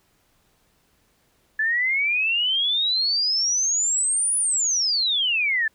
sine exponential two-way sweep, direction up then down, 1723 to 9950 to 1723 Hz, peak -19 dBFS, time 1.59-5.68 s, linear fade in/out 5 ms, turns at 4.37 s, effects pink hiss -64 dBFS RMS until 5.74 s

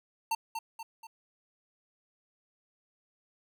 square tone with echo, 903 Hz, A5, 45 cents sharp, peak -28 dBFS, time 0.31-0.35 s, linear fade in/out 5 ms, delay 240 ms, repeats 3, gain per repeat -6 dB, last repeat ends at 1.07 s, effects none

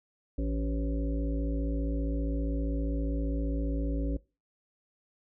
harmonic tone with a mistuned harmonic, 55 Hz, A1, in tune, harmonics 1 / 3 / 5 / 7 / 9 / 10, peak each -29 / -40 / -34 / -44 / -44 / -43 dBFS, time 0.38-4.17 s, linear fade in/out 5 ms, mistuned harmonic 5, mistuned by +33 cents, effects noise-tail reverb RT60 0.3 s tail -22 dB re dry

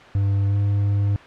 triangle tone with pitch glide, 99.4 to 101.02 Hz, G2 to G#2, +25 to -47 cents, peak -15 dBFS, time 0.15-1.16 s, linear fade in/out 0 ms, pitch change +28 cents, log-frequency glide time 0.48-0.56 s, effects white hiss -42 dBFS RMS until 1.26 s + low-pass 2000 Hz 12 dB/octave

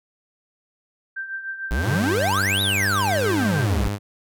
sine tone with tremolo, 1568 Hz, G6, in tune, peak -25 dBFS, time 1.16-3.65 s, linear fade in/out 10 ms, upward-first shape triangle, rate 6.7 Hz, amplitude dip 70%
square exponential two-way sweep, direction up then down, 51.9 to 3951 to 51.9 Hz, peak -21 dBFS, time 1.71-3.88 s, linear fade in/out 0 ms, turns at 2.62 s
sawtooth tone with pitch glide, 98 to 102.16 Hz, G2 to G#2, 0 to -28 cents, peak -20 dBFS, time 1.8-3.99 s, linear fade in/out 50 ms, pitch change +72 cents, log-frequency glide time 2.51-3.64 s
effects none

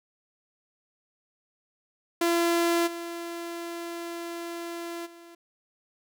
sawtooth tone with level steps, 340.1 Hz, F4, 46 cents flat, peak -18 / -30 / -43 dBFS, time 2.21-5.35 s, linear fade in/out 5 ms, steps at 2.86 / 5.05 s, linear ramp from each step 20 ms, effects none

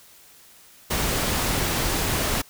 pink noise, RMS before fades -24 dBFS, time 0.9-2.42 s, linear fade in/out 10 ms, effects white hiss -51 dBFS RMS until 2.49 s

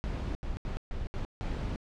brown noise bursts at uneven times, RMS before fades -34 dBFS, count 6, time 0.04-0.35 / 0.43-0.57 / 0.65-0.77 / 0.91-1.07 / 1.14-1.25 / 1.41-1.76 s, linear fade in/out 0 ms, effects low-pass 5000 Hz 12 dB/octave

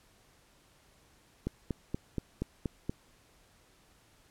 click train, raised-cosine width 3 ms, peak -19 dBFS, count 7, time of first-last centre 1.47-2.895 s, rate 4.21 Hz, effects pink hiss -64 dBFS RMS until 4.3 s + low-pass 12000 Hz 12 dB/octave

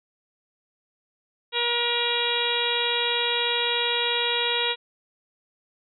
harmonic tone with a mistuned harmonic, 477.1 Hz, A#4, 40 cents sharp, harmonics 1 / 2 / 3 / 4 / 5 / 6 / 7 / 8, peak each -30 / -31 / -34 / -33 / -31 / -31 / -28 / -28 dBFS, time 1.52-4.76 s, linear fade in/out 50 ms, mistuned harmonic 6, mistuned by -22 cents, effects none

